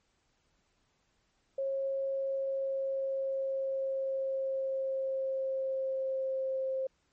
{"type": "tone with pitch glide", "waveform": "sine", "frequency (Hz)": [542, 528.7], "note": ["C#5", "C5"], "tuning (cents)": [-39, 18], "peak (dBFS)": -30, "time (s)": [1.58, 6.87], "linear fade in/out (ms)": 5, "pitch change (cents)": -43, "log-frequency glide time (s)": [2.07, 6.74], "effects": ["pink hiss -74 dBFS RMS until 7.12 s", "MP3 32 kbps"]}